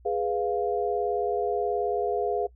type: chord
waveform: sine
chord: F diminished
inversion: first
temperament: equal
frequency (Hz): 415.3 / 493.9 / 698.5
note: Ab4 / Cb5 / F5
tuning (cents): 0 / 0 / 0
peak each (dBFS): -27 / -30 / -29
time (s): 0.05-2.47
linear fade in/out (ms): 10
effects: noise-tail reverb RT60 0.1 s tail -22 dB re dry + added 60 Hz sine -51 dBFS peak until 2.55 s